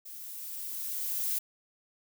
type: noise with level ramp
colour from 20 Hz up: violet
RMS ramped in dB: -45 to -30 dBFS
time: 0.05-1.39 s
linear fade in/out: 10 ms
effects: none